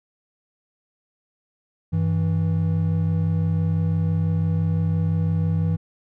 triangle tone pair together, 96.7 / 162.63 Hz, G2 / E3, -23 / -23 cents, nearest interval major sixth, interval 900 cents, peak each -20 / -19 dBFS, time 1.92-5.77 s, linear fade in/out 20 ms, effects none

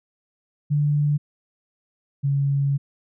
sine tone pair in turn, 146.83 / 139.82 Hz, D3 / C#3, 0 / +15 cents, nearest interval minor second, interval 85 cents, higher first, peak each -17 / -18 dBFS, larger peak first, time 0.7-1.18 / 2.23-2.78 s, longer second, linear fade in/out 20 ms, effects none

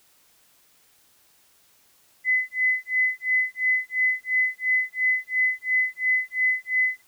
sine tone with tremolo, 2020 Hz, B6, 39 cents sharp, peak -17 dBFS, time 2.24-7.02 s, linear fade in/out 50 ms, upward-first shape sine, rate 2.9 Hz, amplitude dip 100%, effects white hiss -60 dBFS RMS until 7.07 s

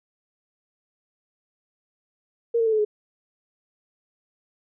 sine tone with pitch steps, 466.2 / 454.5 / 443.1 / 432 / 421.1 Hz, A#4 / A#4 / A4 / A4 / G#4, 0 / -44 / +12 / -32 / +24 cents, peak -18 dBFS, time 2.54-2.85 s, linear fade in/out 10 ms, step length 62 ms, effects none

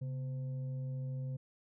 sine tone with frequency modulation, 133.7 Hz, C3, 38 cents sharp, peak -36 dBFS, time 0.01-1.37 s, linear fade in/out 10 ms, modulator 380 Hz, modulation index 0.27, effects none

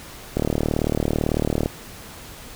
click train, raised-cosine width 2 ms, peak -7 dBFS, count 50, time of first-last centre 0.37-1.659 s, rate 38 Hz, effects pink hiss -40 dBFS RMS until 2.55 s

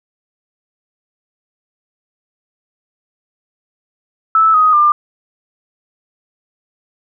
sine tone with pitch steps, 1311 / 1252.5 / 1196.6 Hz, E6 / D#6 / D6, -10 / +11 / +32 cents, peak -7 dBFS, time 4.35-4.92 s, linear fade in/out 2 ms, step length 190 ms, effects none

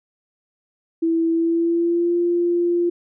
sine tone with pitch glide, 329.6 to 346.8 Hz, E4 to F4, 0 to -12 cents, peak -16 dBFS, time 1.02-2.9 s, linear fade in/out 10 ms, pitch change +88 cents, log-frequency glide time 1.31-2.16 s, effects none

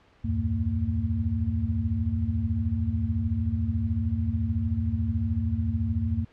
sine tone cluster, 76.8 / 90.4 / 108.9 / 227.5 Hz, D#2 / F#2 / A2 / A#3, -22 / -40 / -17 / -42 cents, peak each -31 / -27 / -31 / -30 dBFS, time 0.24-6.25 s, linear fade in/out 10 ms, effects pink hiss -59 dBFS RMS until 6.32 s + low-pass 3000 Hz 12 dB/octave

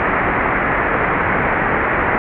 white low-pass noise, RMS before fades -17 dBFS, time 0-2.18 s, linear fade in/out 0 ms, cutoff 2100 Hz, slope 48 dB/octave, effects none

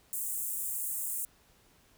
pink high-pass noise, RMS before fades -35 dBFS, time 0.13-1.25 s, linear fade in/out 0 ms, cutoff 7800 Hz, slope 48 dB/octave, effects pink hiss -64 dBFS RMS until 1.97 s

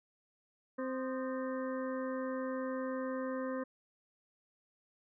harmonic tone with a mistuned harmonic, 260.4 Hz, C4, 8 cents flat, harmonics 1 / 2 / 4 / 5 / 6 / 7, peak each -38 / -38 / -46 / -49 / -51 / -51 dBFS, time 0.78-3.64 s, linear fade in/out 10 ms, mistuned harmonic 5, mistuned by -94 cents, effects none

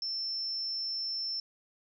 sine tone, 5350 Hz, E8, 25 cents sharp, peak -32 dBFS, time 0.02-1.4 s, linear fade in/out 2 ms, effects none

